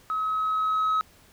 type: tone with level ramp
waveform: sine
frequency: 1279 Hz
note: D#6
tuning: 47 cents sharp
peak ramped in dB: -24 to -18 dBFS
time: 0.1-1.01 s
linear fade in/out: 0 ms
effects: tanh soft clip ceiling -20 dBFS + pink hiss -56 dBFS RMS until 1.32 s